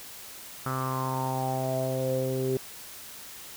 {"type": "tone with low-pass filter sweep", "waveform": "sawtooth", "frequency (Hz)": 130.81, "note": "C3", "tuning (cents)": 0, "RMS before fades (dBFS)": -29, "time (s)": [0.66, 2.57], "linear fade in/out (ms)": 2, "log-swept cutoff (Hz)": [1300, 400], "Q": 7.6, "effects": ["white hiss -44 dBFS RMS until 3.56 s"]}